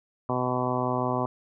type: harmonic tone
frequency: 125.8 Hz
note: B2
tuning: 32 cents sharp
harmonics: 1 / 2 / 3 / 4 / 5 / 6 / 7 / 8 / 9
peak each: -32 / -31 / -33 / -35 / -32 / -34 / -35 / -32 / -35 dBFS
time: 0.29-1.26 s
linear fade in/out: 2 ms
effects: none